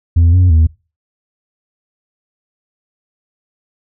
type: tone with pitch steps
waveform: sine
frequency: 84.4 / 90.7 / 80.1 Hz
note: E2 / F#2 / E2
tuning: +41 / -34 / -49 cents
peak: -3 dBFS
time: 0.16-0.67 s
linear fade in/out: 10 ms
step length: 170 ms
effects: noise-tail reverb RT60 0.3 s tail -24 dB re dry + tanh soft clip ceiling -5 dBFS